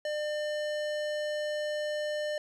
square tone, 600 Hz, D5, 37 cents sharp, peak -31 dBFS, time 0.05-2.38 s, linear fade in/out 2 ms, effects low-pass 6000 Hz 12 dB/octave + 11-bit

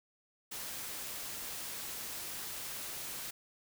white noise, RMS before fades -42 dBFS, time 0.51-3.31 s, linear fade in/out 10 ms, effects none

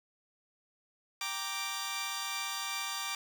10% pulse chord, G minor, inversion none, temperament equal, 784 / 932.3 / 1174.7 Hz, G5 / Bb5 / D6, 0 / 0 / 0 cents, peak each -34 / -33 / -28 dBFS, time 1.21-3.15 s, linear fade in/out 2 ms, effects none

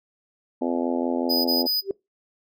harmonic tone, 85.3 Hz, F2, 40 cents flat, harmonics 3 / 4 / 5 / 6 / 7 / 8 / 9 / 10, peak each -25 / -29 / -32 / -32 / -32 / -36 / -38 / -36 dBFS, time 0.61-1.67 s, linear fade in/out 10 ms
square tone bursts, 4978 Hz, D#8, in tune, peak -21 dBFS, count 3, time 1.29-1.814 s, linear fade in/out 20 ms, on 160 ms, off 22 ms
sine tone with exponential growth, 392 Hz, G4, in tune, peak -18 dBFS, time 1.82-1.91 s, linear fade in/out 2 ms, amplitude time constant 19 ms
effects noise-tail reverb RT60 0.2 s tail -23 dB re dry

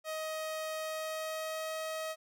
sawtooth tone with pitch glide, 629 to 634.1 Hz, D#5 to D#5, +19 to +33 cents, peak -32 dBFS, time 0.04-2.16 s, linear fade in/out 50 ms, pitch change +14 cents, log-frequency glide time 0.77-1.74 s, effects none

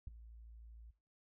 sine tone with ADSR envelope, 56.5 Hz, A1, 47 cents sharp, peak -35 dBFS, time 0.07-0.91 s, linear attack 4 ms, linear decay 10 ms, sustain -18 dB, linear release 10 ms, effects noise-tail reverb RT60 0.4 s tail -18 dB re dry + tanh soft clip ceiling -36 dBFS

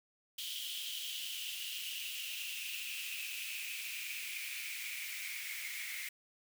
white noise with high-pass filter sweep, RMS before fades -42 dBFS, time 0.38-6.09 s, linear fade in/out 5 ms, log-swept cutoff 3200 to 2100 Hz, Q 7.5, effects none

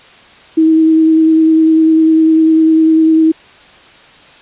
sine tone with vibrato, 319.4 Hz, D#4, 45 cents sharp, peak -5 dBFS, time 0.57-3.32 s, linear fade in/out 10 ms, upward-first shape square, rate 10 Hz, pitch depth 10 cents each way, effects white hiss -40 dBFS RMS until 4.41 s + resampled to 8000 Hz

